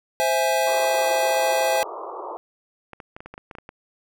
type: chord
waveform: square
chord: C augmented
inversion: none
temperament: equal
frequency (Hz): 523.3 / 659.3 / 830.6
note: C5 / E5 / G#5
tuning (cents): 0 / 0 / 0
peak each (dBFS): -24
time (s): 0.2-1.83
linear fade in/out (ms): 0
type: band-pass noise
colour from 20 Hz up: white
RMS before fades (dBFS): -34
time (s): 0.67-2.37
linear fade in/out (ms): 0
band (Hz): 340 to 1200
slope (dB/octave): 96
type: clicks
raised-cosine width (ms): 0.5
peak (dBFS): -23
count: 11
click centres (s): 2.933 / 3.002 / 3.165 / 3.205 / 3.26 / 3.34 / 3.379 / 3.512 / 3.552 / 3.585 / 3.691
effects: none

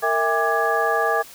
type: tone cluster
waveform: sine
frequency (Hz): 459.1 / 653 / 808 / 1181 / 1672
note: A#4 / E5 / G#5 / D6 / G#6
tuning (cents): -26 / -17 / -48 / +9 / +11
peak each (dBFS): -24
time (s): 0.02-1.23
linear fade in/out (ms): 20
effects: white hiss -43 dBFS RMS until 1.34 s

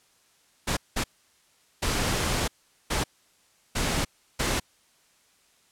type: noise bursts at uneven times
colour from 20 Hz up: pink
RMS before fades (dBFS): -26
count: 6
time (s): 0.67-0.77 / 0.96-1.04 / 1.82-2.48 / 2.9-3.04 / 3.75-4.05 / 4.39-4.6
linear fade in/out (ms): 10
effects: white hiss -63 dBFS RMS until 5.71 s + low-pass 10000 Hz 12 dB/octave

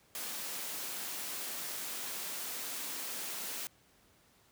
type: high-pass noise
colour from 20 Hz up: white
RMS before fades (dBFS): -40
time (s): 0.15-3.67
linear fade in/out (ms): 0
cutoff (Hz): 180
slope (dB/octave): 24
effects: pink hiss -66 dBFS RMS until 4.51 s + high-pass 60 Hz 12 dB/octave

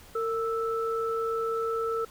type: tone pair together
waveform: sine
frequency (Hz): 455.8 / 1318.5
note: A#4 / E6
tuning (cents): -39 / 0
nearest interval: octave + tritone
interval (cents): 1839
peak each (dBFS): -28 / -31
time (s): 0.15-2.05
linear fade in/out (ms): 5
effects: pink hiss -52 dBFS RMS until 2.1 s

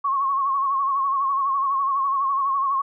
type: tone with vibrato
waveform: sine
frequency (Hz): 1094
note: C#6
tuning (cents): -23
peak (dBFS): -19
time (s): 0.04-2.82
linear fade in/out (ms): 10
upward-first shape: sine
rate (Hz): 12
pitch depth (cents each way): 58
effects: none

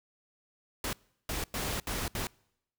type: noise bursts at uneven times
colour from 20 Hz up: pink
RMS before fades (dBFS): -34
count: 5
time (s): 0.84-0.93 / 1.29-1.44 / 1.54-1.8 / 1.87-2.08 / 2.15-2.27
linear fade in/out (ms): 2
effects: noise-tail reverb RT60 0.8 s tail -26 dB re dry

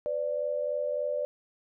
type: tone pair together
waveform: sine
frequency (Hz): 503.8 / 587.3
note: B4 / D5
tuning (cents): +34 / 0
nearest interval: minor third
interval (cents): 266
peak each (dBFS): -33 / -29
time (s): 0.06-1.25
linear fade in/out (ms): 0
effects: none

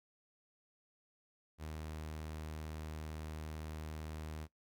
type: tone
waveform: sawtooth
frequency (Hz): 77.78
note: D#2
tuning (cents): 0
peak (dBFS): -39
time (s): 1.58-4.48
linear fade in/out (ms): 50
effects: noise-tail reverb RT60 0.1 s tail -18 dB re dry

